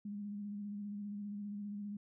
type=tone with vibrato; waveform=sine; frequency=204.8 Hz; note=G#3; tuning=24 cents flat; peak=-40 dBFS; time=0.05-1.97 s; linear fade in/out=5 ms; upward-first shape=square; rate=15 Hz; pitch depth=23 cents each way; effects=none